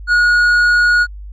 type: tone with tanh clipping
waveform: sine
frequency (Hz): 1448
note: F#6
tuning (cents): -38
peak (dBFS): -10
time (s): 0.07-1.07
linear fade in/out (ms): 50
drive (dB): 6
effects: added 50 Hz sine -28 dBFS peak until 1.32 s